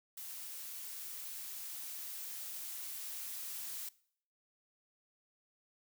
blue noise with level ramp, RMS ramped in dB -46 to -43 dBFS, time 0.17-3.89 s, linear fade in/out 5 ms, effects noise-tail reverb RT60 0.6 s tail -21 dB re dry

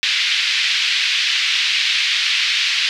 pink band-pass noise, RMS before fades -18 dBFS, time 0.03-2.89 s, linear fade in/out 0 ms, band 2200 to 4400 Hz, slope 24 dB/octave, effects none

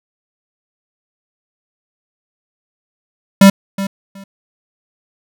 square tone with echo, 196 Hz, G3, in tune, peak -3 dBFS, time 3.41-3.5 s, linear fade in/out 5 ms, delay 370 ms, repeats 2, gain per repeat -15 dB, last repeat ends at 4.24 s, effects none

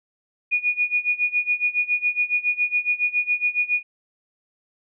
sine tone with tremolo, 2454 Hz, D#7, 25 cents flat, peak -16 dBFS, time 0.51-3.83 s, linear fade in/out 20 ms, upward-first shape sine, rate 7.2 Hz, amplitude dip 90%, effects none

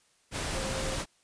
sine tone in noise, 530 Hz, C5, 22 cents sharp, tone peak -37 dBFS, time 0.52-0.98 s, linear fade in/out 50 ms, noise pink, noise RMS -33 dBFS, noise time 0.31-1.06 s, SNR -7 dB, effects white hiss -67 dBFS RMS until 1.23 s + resampled to 22050 Hz

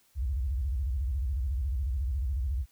sine tone with vibrato, 65.41 Hz, C2, in tune, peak -27 dBFS, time 0.15-2.66 s, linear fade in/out 50 ms, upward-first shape square, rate 14 Hz, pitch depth 220 cents each way, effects white hiss -66 dBFS RMS until 2.71 s

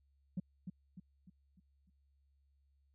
sine tone with echo, 181.8 Hz, F#3, 30 cents flat, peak -33 dBFS, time 0.37-0.4 s, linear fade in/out 5 ms, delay 300 ms, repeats 5, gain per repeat -7 dB, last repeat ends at 1.9 s, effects tanh soft clip ceiling -32 dBFS + added 69 Hz sine -70 dBFS peak until 2.94 s

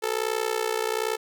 sawtooth tone with amplitude modulation, 440 Hz, A4, in tune, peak -17 dBFS, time 0.02-1.17 s, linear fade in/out 20 ms, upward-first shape sine, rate 61.2 Hz, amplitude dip 90%, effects none

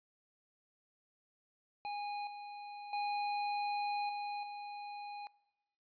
square tone with level steps, 822 Hz, G#5, 18 cents flat, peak -39 / -46 / -35 / -39 / -44 dBFS, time 1.85-5.27 s, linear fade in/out 0 ms, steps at 2.27 / 2.93 / 4.09 / 4.43 s, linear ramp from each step 2 ms, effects noise-tail reverb RT60 1.0 s tail -22 dB re dry + resampled to 11025 Hz

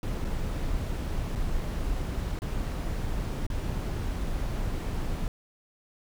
brown noise with dropouts, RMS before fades -30 dBFS, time 0.03-5.28 s, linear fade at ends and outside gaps 1 ms, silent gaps 0.244-0.248 / 1.352-1.357 / 2.39-2.419 / 3.466-3.501 s, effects none

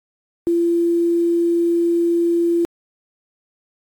sine tone with quantisation, 340.9 Hz, F4, 42 cents flat, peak -14 dBFS, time 0.47-2.65 s, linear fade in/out 0 ms, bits 7, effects AAC 64 kbps

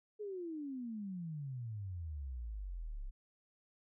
sine exponential sweep, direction down, 431.3 to 31.67 Hz, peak -40 dBFS, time 0.19-3.11 s, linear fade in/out 20 ms, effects none

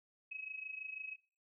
sine tone with amplitude modulation, 2556 Hz, D#7, 46 cents sharp, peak -39 dBFS, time 0.31-1.16 s, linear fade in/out 10 ms, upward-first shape sine, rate 26.1 Hz, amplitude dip 80%, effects noise-tail reverb RT60 0.4 s tail -21 dB re dry

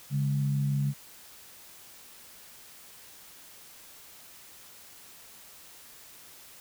sine tone pair together, 141.7 / 207.8 Hz, C#3 / G#3, +38 / +1 cents, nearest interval perfect fifth, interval 663 cents, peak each -25 / -35 dBFS, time 0.1-0.94 s, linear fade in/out 50 ms, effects white hiss -51 dBFS RMS until 6.6 s

